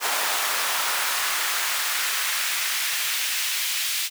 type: noise with high-pass filter sweep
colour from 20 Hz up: pink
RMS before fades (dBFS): -25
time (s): 0-4.1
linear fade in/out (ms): 50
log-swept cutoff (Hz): 860 to 2800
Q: 1.1
effects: none